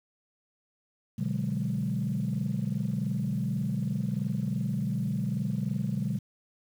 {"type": "chord", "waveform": "sine", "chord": "G# half-diminished seventh", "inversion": "first", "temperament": "equal", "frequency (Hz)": [123.47, 146.83, 185, 207.7], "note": ["B2", "D3", "F#3", "G#3"], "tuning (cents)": [0, 0, 0, 0], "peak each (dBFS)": -32, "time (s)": [1.18, 6.19], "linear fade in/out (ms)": 10, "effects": ["tanh soft clip ceiling -20 dBFS", "9-bit"]}